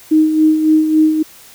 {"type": "tone with tremolo", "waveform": "sine", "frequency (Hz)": 312, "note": "D#4", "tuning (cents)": 5, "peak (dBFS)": -6, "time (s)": [0.11, 1.23], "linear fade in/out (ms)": 10, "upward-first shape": "sine", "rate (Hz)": 3.6, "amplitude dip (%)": 55, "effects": ["white hiss -41 dBFS RMS until 1.54 s"]}